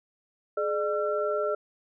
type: tone cluster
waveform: sine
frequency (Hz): 422.3 / 600 / 1354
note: G#4 / D5 / E6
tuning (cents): +29 / +37 / +46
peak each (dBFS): -29 / -28 / -32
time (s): 0.57-1.55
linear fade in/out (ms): 5
effects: none